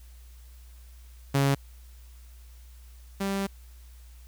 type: tone pair in turn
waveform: sawtooth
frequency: 138.59 / 196.38 Hz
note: C#3 / G3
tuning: 0 / +3 cents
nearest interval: tritone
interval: 603 cents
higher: second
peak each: -17 / -23 dBFS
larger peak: first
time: 1.34-1.55 / 3.2-3.47 s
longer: second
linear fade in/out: 10 ms
effects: added 60 Hz sine -46 dBFS peak until 4.27 s + white hiss -60 dBFS RMS until 4.27 s